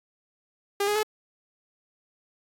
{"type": "tone with pitch steps", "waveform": "sawtooth", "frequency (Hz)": [402.9, 415.7, 428.8], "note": ["G4", "G#4", "A4"], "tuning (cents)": [48, 2, -45], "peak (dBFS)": -19, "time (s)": [0.8, 1.031], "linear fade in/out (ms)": 5, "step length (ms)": 77, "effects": ["AAC 48 kbps"]}